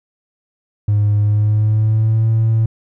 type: tone with pitch glide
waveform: triangle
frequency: 103.83 to 111.93 Hz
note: G#2 to A2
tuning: 0 to +30 cents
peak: -8 dBFS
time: 0.88-2.66 s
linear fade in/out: 5 ms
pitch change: +130 cents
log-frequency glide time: 1.2-2.28 s
effects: tanh soft clip ceiling -7 dBFS